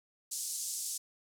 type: band-pass noise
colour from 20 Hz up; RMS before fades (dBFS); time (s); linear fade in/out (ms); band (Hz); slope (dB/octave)
pink; -38; 0.31-0.98; 10; 5700 to 11000; 24
effects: none